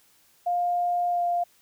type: tone with pitch glide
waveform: sine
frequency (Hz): 705 to 698.9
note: F5 to F5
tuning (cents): +16 to +1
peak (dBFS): -22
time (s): 0.46-1.44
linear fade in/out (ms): 10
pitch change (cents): -15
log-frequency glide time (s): 1.1-1.22
effects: white hiss -61 dBFS RMS until 1.61 s